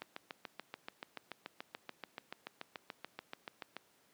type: click train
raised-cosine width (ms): 0.3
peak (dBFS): -26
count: 27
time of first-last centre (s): 0.02-3.766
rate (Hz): 6.94
effects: pink hiss -69 dBFS RMS until 4.13 s + high-pass 200 Hz 12 dB/octave